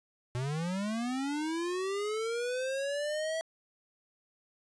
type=linear sweep; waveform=square; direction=up; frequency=119.7 to 654 Hz; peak=-32 dBFS; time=0.35-3.41 s; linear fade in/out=0 ms; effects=resampled to 22050 Hz + 12-bit